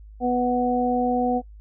harmonic tone, 246.9 Hz, B3, in tune, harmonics 1 / 2 / 3, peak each -23 / -25 / -23 dBFS, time 0.2-1.42 s, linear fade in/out 50 ms, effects noise-tail reverb RT60 0.1 s tail -22 dB re dry + added 52 Hz sine -41 dBFS peak until 1.6 s

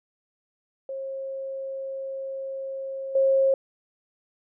sine tone with level steps, 538 Hz, C5, 48 cents sharp, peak -30 / -17 dBFS, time 0.89-3.54 s, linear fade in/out 2 ms, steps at 3.15 s, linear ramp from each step 5 ms, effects none

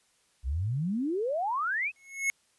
sine exponential sweep, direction up, 58.27 to 2654 Hz, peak -27 dBFS, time 0.43-1.92 s, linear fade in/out 50 ms
square tone with exponential growth, 2185 Hz, C#7, 26 cents flat, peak -23 dBFS, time 1.96-2.3 s, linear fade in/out 0 ms, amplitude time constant 72 ms
effects white hiss -68 dBFS RMS until 2.58 s + resampled to 24000 Hz

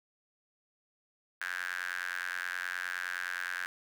sawtooth tone with high-pass filter, 89.6 Hz, F2, 45 cents sharp, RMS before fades -37 dBFS, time 1.41-3.66 s, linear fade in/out 0 ms, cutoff 1600 Hz, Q 8.8, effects none

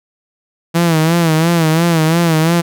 sawtooth tone with vibrato, 164.2 Hz, E3, 6 cents flat, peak -6 dBFS, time 0.74-2.62 s, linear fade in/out 20 ms, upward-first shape sine, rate 2.9 Hz, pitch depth 82 cents each way, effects none

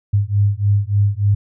sine beating tone pair, 100.1 / 103.5 Hz, G2 / G#2, +37 / -5 cents, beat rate 3.4 Hz, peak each -16 dBFS, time 0.13-1.35 s, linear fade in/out 10 ms, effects none

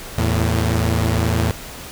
sawtooth tone pair together, 82.41 / 111.93 Hz, E2 / A2, 0 / +30 cents, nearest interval perfect fourth, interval 530 cents, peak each -15 dBFS, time 0.18-1.51 s, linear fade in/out 0 ms, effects pink hiss -34 dBFS RMS until 1.91 s

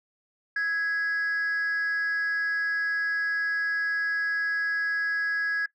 sine tone with frequency modulation, 1662 Hz, G#6, 1 cent sharp, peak -22 dBFS, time 0.56-5.66 s, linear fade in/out 5 ms, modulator 351 Hz, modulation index 0.22, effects noise-tail reverb RT60 0.1 s tail -19 dB re dry + tanh soft clip ceiling -23 dBFS

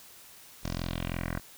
10% pulse tone with low-pass filter sweep, 43.05 Hz, F1, 24 cents flat, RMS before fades -34 dBFS, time 0.63-1.4 s, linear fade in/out 20 ms, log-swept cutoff 6300 to 1600 Hz, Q 2.9, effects white hiss -52 dBFS RMS until 1.57 s

